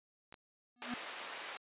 clicks, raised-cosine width 0.3 ms, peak -36 dBFS, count 2, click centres 0.325 / 0.342 s
square tone with exponential growth, 243.6 Hz, B3, 24 cents flat, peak -36 dBFS, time 0.76-0.94 s, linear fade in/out 2 ms, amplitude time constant 38 ms
white band-pass noise, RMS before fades -46 dBFS, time 0.82-1.57 s, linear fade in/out 0 ms, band 450 to 2700 Hz, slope 12 dB/octave
effects resampled to 8000 Hz

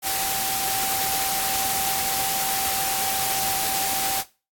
sine tone in noise, 776 Hz, G5, 18 cents flat, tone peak -29 dBFS, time 0.02-4.24 s, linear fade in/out 50 ms, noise white, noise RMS -25 dBFS, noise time 0.02-4.24 s, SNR -7 dB, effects noise-tail reverb RT60 0.3 s tail -17 dB re dry + AAC 64 kbps

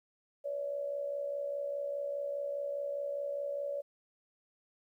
sine tone with amplitude modulation, 570 Hz, C#5, 48 cents sharp, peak -31 dBFS, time 0.44-3.82 s, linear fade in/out 20 ms, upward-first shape sine, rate 64.9 Hz, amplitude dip 60%, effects 12-bit

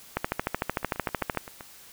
two click trains, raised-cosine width 0.5 ms, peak -24 / -10 dBFS, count 7 / 17, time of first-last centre 0.83-1.608 / 0.17-1.373 s, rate 7.71 / 13.3 Hz, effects white hiss -50 dBFS RMS until 1.92 s

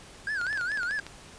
triangle tone with vibrato, 1568 Hz, G6, in tune, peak -26 dBFS, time 0.27-1 s, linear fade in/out 2 ms, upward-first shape sine, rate 4.8 Hz, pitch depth 190 cents each way
clicks, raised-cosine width 0.2 ms, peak -22 dBFS, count 11, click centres 0.414 / 0.467 / 0.529 / 0.575 / 0.612 / 0.718 / 0.774 / 0.832 / 0.91 / 0.99 / 1.066 s
effects pink hiss -49 dBFS RMS until 1.38 s + resampled to 22050 Hz

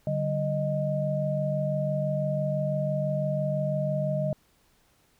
sine tone cluster, 145.8 / 191.8 / 620 Hz, D3 / G3 / D#5, -12 / -37 / -6 cents, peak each -28 / -33 / -28 dBFS, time 0.07-4.33 s, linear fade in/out 2 ms, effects pink hiss -65 dBFS RMS until 5.19 s

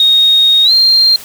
sine tone with pitch glide, 3729 to 4186 Hz, A#7 to C8, 0 to 0 cents, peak -5 dBFS, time 0-1.16 s, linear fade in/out 2 ms, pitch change +200 cents, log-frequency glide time 0.64-0.72 s, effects white hiss -32 dBFS RMS until 1.24 s

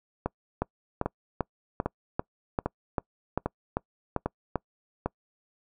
two click trains, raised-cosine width 1 ms, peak -12 / -13 dBFS, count 11 / 7, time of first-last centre 0.62-4.557 / 0.26-5.06 s, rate 2.54 / 1.25 Hz, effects noise-tail reverb RT60 0.1 s tail -26 dB re dry

